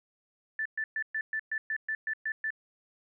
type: tone bursts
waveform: sine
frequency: 1760 Hz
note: A6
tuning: in tune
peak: -29 dBFS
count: 11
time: 0.59-2.505 s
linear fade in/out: 2 ms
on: 65 ms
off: 120 ms
effects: none